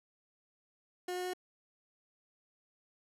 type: tone with pitch steps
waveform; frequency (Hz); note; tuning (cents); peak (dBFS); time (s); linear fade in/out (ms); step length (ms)
30% pulse; 360.3 / 362.4 / 364.5; F#4 / F#4 / F#4; -46 / -36 / -26; -33; 1.08-1.335; 5; 85
effects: resampled to 32000 Hz